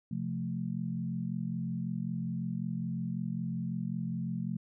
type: chord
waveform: sine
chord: F major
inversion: second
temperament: equal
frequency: 130.81 / 174.61 / 220 Hz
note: C3 / F3 / A3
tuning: 0 / 0 / 0 cents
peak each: -38 / -35 / -37 dBFS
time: 0.11-4.57 s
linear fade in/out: 5 ms
effects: none